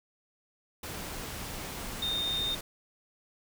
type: tone in noise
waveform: sine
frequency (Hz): 3656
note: A#7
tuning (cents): -34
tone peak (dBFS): -29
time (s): 2.02-2.55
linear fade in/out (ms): 5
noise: pink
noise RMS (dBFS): -39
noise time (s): 0.83-2.61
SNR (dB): +7
effects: none